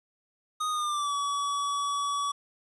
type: tone with pitch glide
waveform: square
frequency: 1242 to 1138.9 Hz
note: D#6 to C#6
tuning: -3 to +46 cents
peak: -28 dBFS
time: 0.6-2.32 s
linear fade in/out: 10 ms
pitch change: -151 cents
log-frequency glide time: 0.7-1.14 s
effects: resampled to 24000 Hz + 10-bit